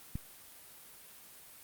click, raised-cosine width 5 ms, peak -24 dBFS, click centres 0.155 s, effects white hiss -54 dBFS RMS until 1.63 s + Opus 32 kbps

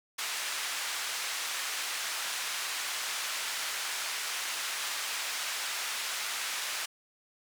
pink band-pass noise, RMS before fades -35 dBFS, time 0.18-6.86 s, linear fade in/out 10 ms, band 1400 to 10000 Hz, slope 12 dB/octave, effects none

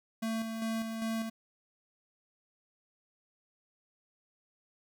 square tone with tremolo, 224.3 Hz, A3, 34 cents sharp, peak -32 dBFS, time 0.22-1.3 s, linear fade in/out 10 ms, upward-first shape square, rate 2.5 Hz, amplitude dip 40%, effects none

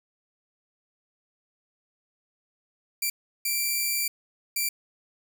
5% pulse tone bursts at uneven times, 2349 Hz, D7, in tune, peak -15 dBFS, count 3, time 3.02-3.1 / 3.45-4.08 / 4.56-4.69 s, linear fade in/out 5 ms, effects none

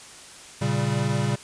square chord, G diminished, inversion first, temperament equal, 116.54 / 138.59 / 196 Hz, Bb2 / Db3 / G3, 0 / 0 / 0 cents, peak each -27 / -26 / -29 dBFS, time 0.61-1.36 s, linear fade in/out 10 ms, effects white hiss -44 dBFS RMS until 1.43 s + resampled to 22050 Hz

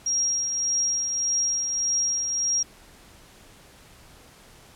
sine tone with tremolo, 5630 Hz, F8, 13 cents sharp, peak -20 dBFS, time 0.06-2.63 s, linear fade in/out 5 ms, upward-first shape triangle, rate 1.7 Hz, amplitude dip 45%, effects pink hiss -51 dBFS RMS until 4.75 s + low-pass 12000 Hz 12 dB/octave

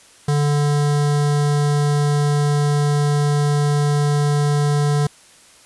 square tone with notch filter, 146 Hz, D3, 10 cents flat, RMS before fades -17 dBFS, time 0.28-5.07 s, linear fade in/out 5 ms, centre 2500 Hz, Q 1.6, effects white hiss -48 dBFS RMS until 5.65 s + resampled to 24000 Hz

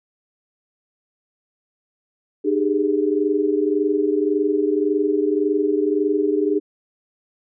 sine tone cluster, 302.3 / 395.1 / 416.9 Hz, D#4 / G4 / G#4, -50 / +14 / +7 cents, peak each -21 dBFS, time 2.44-6.6 s, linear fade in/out 20 ms, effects none

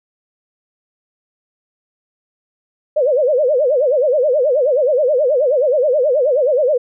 sine tone with vibrato, 549 Hz, C#5, 17 cents flat, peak -11 dBFS, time 2.96-6.78 s, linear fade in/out 10 ms, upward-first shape sine, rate 9.4 Hz, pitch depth 220 cents each way, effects none

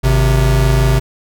square tone pair together, 52.03 / 130.81 Hz, G#1 / C3, +4 / 0 cents, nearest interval octave + major third, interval 1596 cents, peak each -13 dBFS, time 0.03-1 s, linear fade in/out 20 ms, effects none

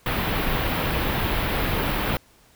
pink band-stop noise, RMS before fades -24 dBFS, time 0.06-2.17 s, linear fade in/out 2 ms, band 3600 to 14000 Hz, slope 24 dB/octave, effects pink hiss -56 dBFS RMS until 2.55 s

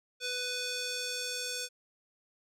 square tone with band-pass filter sweep, 496.4 Hz, B4, 9 cents sharp, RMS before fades -36 dBFS, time 0.2-1.69 s, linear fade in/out 50 ms, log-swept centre 4200 to 6300 Hz, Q 1.2, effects none

